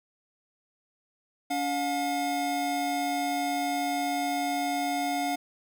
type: tone pair together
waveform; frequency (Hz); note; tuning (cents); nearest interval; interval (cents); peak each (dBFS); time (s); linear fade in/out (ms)
square; 284.1 / 716; C#4 / F5; +43 / +43; octave + major third; 1600; -32 / -29; 1.5-5.36; 10
effects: none

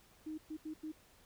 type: tone bursts at uneven times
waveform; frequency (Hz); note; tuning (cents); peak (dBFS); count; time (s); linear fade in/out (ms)
sine; 311.1; D#4; 0; -40; 4; 0.26-0.38 / 0.5-0.57 / 0.65-0.74 / 0.83-0.92; 10
effects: pink hiss -65 dBFS RMS until 1.25 s

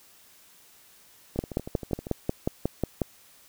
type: two click trains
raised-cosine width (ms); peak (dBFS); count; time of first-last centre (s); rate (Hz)
2; -22 / -11; 10 / 10; 1.36-2.069 / 1.39-3.017; 12.7 / 5.53
effects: white hiss -56 dBFS RMS until 3.48 s

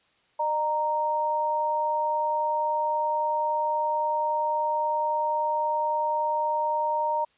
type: tone pair together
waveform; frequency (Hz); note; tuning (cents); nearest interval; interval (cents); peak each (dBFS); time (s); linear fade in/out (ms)
sine; 606.3 / 930; D#5 / A#5; -45 / -4; perfect fifth; 741; -29 / -24; 0.39-7.25; 10
effects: white hiss -65 dBFS RMS until 7.37 s + resampled to 8000 Hz

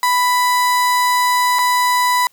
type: tone with dropouts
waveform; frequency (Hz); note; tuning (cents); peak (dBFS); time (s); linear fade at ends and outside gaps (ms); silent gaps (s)
35% pulse; 990; B5; +4; -11; 0.03-2.27; 1; 1.587-1.59
effects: white hiss -56 dBFS RMS until 2.32 s

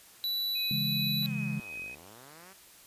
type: tone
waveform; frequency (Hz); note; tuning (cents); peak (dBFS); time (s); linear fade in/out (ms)
square; 3951; B7; 0; -30; 0.24-1.26; 0
type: tone with tremolo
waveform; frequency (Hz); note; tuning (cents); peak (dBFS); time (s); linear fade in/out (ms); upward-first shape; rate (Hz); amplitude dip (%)
sine; 2522; D#7; +23; -36; 0.55-1.95; 5; triangle; 2.6; 65
type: chord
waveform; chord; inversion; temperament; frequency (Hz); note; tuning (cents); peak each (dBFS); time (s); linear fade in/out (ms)
sine; C# minor; none; just; 138.59 / 166.31 / 207.9; C#3 / E3 / G#3; 0 / +16 / +2; -34 / -37 / -34; 0.71-1.6; 2
type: linear two-way sweep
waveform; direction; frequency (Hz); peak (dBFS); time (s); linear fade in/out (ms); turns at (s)
5% pulse; down then up; 300.3 to 39.32 to 198.1; -40; 1.21-2.54; 20; 1.8
effects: white hiss -55 dBFS RMS until 2.86 s + resampled to 32000 Hz

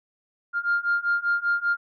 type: beating tone pair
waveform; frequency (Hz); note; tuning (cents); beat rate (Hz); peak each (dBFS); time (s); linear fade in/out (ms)
sine; 1400 / 1405.1; F6 / F6; +4 / +10; 5.1; -24 / -23; 0.53-1.77; 50
effects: tanh soft clip ceiling -15 dBFS

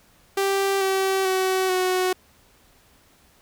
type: tone with pitch steps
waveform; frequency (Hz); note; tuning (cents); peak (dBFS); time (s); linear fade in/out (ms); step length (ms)
sawtooth; 392 / 384.2 / 376.5 / 368.9; G4 / G4 / F#4 / F#4; 0 / -35 / +30 / -5; -16; 0.37-2.13; 5; 440
effects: pink hiss -57 dBFS RMS until 3.41 s

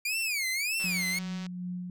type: tone with vibrato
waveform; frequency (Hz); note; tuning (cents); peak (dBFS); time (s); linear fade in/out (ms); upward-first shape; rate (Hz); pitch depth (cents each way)
sawtooth; 2349; D7; 0; -25; 0.05-1.19; 5; sine; 1.7; 240
type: click train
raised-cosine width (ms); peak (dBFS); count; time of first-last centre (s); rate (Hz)
0.2; -28; 126; 0.8-1.465; 188
type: tone with tremolo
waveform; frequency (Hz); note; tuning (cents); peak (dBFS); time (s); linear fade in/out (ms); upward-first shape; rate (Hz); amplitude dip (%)
sine; 179.5; F3; +48; -32; 0.84-1.9; 2; sine; 2.6; 35
effects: none

